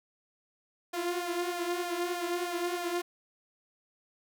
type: tone with flanger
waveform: sawtooth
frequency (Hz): 350.2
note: F4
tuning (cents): +5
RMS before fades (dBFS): -33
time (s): 0.93-3.02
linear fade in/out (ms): 10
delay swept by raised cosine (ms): 1.2 to 5.7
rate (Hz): 3.2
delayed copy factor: +0.6
effects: none